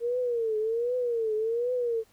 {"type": "tone with vibrato", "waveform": "sine", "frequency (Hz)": 463.9, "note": "A#4", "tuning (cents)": -8, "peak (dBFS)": -25, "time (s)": [0, 2.04], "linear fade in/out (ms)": 50, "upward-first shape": "triangle", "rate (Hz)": 1.3, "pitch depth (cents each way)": 150, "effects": ["pink hiss -63 dBFS RMS until 2.12 s"]}